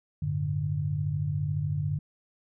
sine tone cluster, 95.4 / 109.4 / 147.2 Hz, G2 / A2 / D3, -47 / -9 / +4 cents, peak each -32 / -35 / -28 dBFS, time 0.22-1.99 s, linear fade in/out 5 ms, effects none

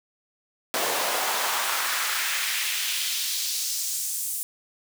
pink noise with high-pass filter sweep, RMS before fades -27 dBFS, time 0.74-4.43 s, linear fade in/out 0 ms, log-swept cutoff 490 to 9400 Hz, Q 1.4, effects none

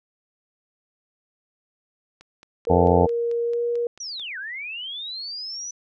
click train, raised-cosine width 0.2 ms, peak -29 dBFS, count 10, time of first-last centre 2.21-4.197 s, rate 4.53 Hz
sine tone with pitch glide, 469.7 to 474.9 Hz, A#4 to A#4, +13 to +32 cents, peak -21 dBFS, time 2.67-3.87 s, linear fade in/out 2 ms, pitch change +19 cents, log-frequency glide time 3.43-3.63 s
harmonic tone, 87.31 Hz, F2, in tune, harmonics 1 / 2 / 3 / 4 / 5 / 6 / 7 / 8 / 9 / 10, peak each -22 / -23 / -25 / -27 / -22 / -24 / -26 / -25 / -25 / -25 dBFS, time 2.69-3.07 s, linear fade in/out 20 ms
sine linear two-way sweep, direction down then up, 6000 to 1480 to 6000 Hz, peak -30 dBFS, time 4-5.71 s, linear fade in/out 5 ms, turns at 4.38 s
effects none

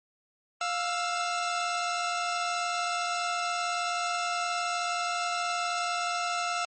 sawtooth tone pair together, 703.5 / 1328 Hz, F5 / E6, +12 / +12 cents, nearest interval major seventh, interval 1100 cents, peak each -27 dBFS, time 0.61-6.65 s, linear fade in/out 2 ms, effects MP3 32 kbps

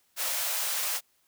white high-pass noise, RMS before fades -30 dBFS, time 0.16-1.01 s, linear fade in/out 50 ms, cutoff 490 Hz, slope 96 dB/octave, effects white hiss -69 dBFS RMS until 1.27 s

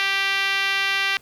5% pulse tone with band-pass filter, 392 Hz, G4, in tune, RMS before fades -22 dBFS, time 0-1.17 s, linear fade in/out 0 ms, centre 2200 Hz, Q 1.3, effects pink hiss -53 dBFS RMS until 1.21 s

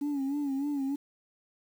sine tone with vibrato, 280.6 Hz, C#4, 21 cents sharp, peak -26 dBFS, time 0.01-0.96 s, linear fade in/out 10 ms, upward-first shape sine, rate 3.3 Hz, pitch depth 78 cents each way, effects tanh soft clip ceiling -27 dBFS + 9-bit

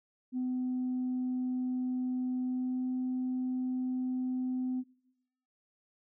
sine tone with pitch glide, 253.3 to 254.9 Hz, B3 to C4, +44 to -45 cents, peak -29 dBFS, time 0.32-4.84 s, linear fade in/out 50 ms, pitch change +11 cents, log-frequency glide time 2.43-2.89 s, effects noise-tail reverb RT60 0.9 s tail -22 dB re dry + tanh soft clip ceiling -27 dBFS

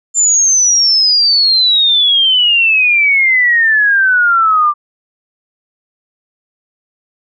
sine exponential sweep, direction down, 7250 to 1175 Hz, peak -7 dBFS, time 0.14-4.74 s, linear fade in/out 50 ms, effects none

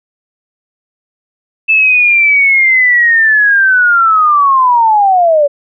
sine linear sweep, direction down, 2637 to 560 Hz, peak -5 dBFS, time 1.68-5.48 s, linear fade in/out 20 ms, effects none

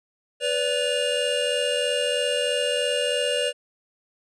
square tone cluster, 494.9 / 578 / 2815 Hz, B4 / D5 / F7, +4 / -28 / +13 cents, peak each -27 dBFS, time 0.4-3.53 s, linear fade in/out 50 ms, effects resampled to 24000 Hz

